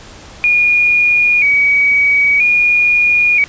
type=tone with vibrato; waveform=sine; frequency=2349 Hz; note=D7; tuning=in tune; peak=-8 dBFS; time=0.44-3.44 s; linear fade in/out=0 ms; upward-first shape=square; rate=0.51 Hz; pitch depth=63 cents each way; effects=pink hiss -36 dBFS RMS until 3.48 s + resampled to 16000 Hz